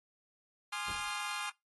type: chord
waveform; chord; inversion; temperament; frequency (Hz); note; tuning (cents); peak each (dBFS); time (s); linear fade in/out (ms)
20% pulse; F minor seventh; first; equal with one note detuned; 830.6 / 1046.5 / 1214.7 / 1396.9; Ab5 / C6 / Eb6 / F6; 0 / 0 / -42 / 0; -37; 0.72-1.5; 10
type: noise with exponential decay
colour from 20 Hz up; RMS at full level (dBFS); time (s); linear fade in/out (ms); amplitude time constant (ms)
brown; -43; 0.88-1.19; 5; 66
effects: noise-tail reverb RT60 0.2 s tail -22 dB re dry + AAC 32 kbps